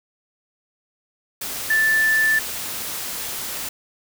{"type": "tone in noise", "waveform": "sine", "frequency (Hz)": 1760, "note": "A6", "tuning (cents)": 0, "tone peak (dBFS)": -15, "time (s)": [1.7, 2.39], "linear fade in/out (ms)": 5, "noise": "white", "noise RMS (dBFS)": -29, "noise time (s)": [1.41, 3.69], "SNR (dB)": 11, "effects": []}